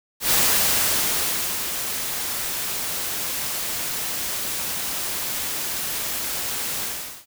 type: noise with ADSR envelope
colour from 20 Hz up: white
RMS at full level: -18 dBFS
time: 0.2-7.26 s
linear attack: 110 ms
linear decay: 1300 ms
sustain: -9 dB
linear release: 440 ms
effects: none